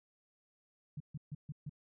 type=tone bursts; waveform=sine; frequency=147.8 Hz; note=D3; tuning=11 cents sharp; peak=-39 dBFS; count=5; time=0.97-1.695 s; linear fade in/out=5 ms; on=33 ms; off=140 ms; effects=none